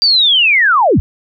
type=linear sweep; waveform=sine; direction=down; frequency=4735 to 42.7 Hz; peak=-7 dBFS; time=0.02-1 s; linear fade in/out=0 ms; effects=none